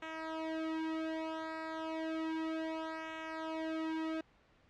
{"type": "tone with flanger", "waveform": "sawtooth", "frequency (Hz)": 320, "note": "D#4", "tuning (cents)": 49, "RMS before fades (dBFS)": -39, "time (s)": [0.02, 4.21], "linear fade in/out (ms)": 5, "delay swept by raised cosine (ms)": [0.21, 2.81], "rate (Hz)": 0.32, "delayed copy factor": -1, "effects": ["pink hiss -67 dBFS RMS until 4.69 s", "low-pass 3000 Hz 12 dB/octave"]}